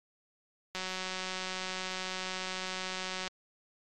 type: click train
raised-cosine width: 0.2 ms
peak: -19 dBFS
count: 471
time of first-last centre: 0.75-3.277 s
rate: 186 Hz
effects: MP3 64 kbps